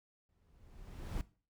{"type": "noise with exponential growth", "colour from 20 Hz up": "brown", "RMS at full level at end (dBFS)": -36, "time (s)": [0.29, 1.21], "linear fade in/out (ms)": 0, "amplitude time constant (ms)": 200, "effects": ["noise-tail reverb RT60 0.4 s tail -19 dB re dry"]}